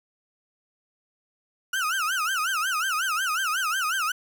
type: tone with vibrato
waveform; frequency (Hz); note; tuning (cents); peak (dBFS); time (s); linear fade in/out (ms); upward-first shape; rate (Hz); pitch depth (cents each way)
35% pulse; 1396.9; F6; 0; -22; 1.73-4.12; 5; sine; 5.5; 220
effects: none